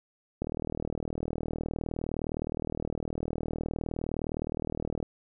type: click train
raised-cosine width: 2 ms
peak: -19 dBFS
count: 183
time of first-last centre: 0.42-5.028 s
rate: 39.5 Hz
effects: none